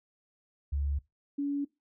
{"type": "tone pair in turn", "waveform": "sine", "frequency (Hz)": [71, 284], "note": ["C#2", "C#4"], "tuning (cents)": [42, 42], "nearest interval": "2 octaves", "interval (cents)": 2400, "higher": "second", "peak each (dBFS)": -28, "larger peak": "neither", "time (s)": [[0.72, 0.99], [1.38, 1.65]], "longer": "neither", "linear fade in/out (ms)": 10, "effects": ["noise-tail reverb RT60 0.2 s tail -20 dB re dry"]}